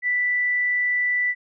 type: tone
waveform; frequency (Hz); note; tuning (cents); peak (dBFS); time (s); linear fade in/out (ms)
sine; 1975.5; B6; 0; -19; 0.02-1.35; 50
effects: none